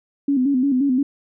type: tone with vibrato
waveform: sine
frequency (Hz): 267.1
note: C4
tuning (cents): +36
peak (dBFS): -15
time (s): 0.28-1.03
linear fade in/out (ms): 5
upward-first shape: square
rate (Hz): 5.7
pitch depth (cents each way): 89
effects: none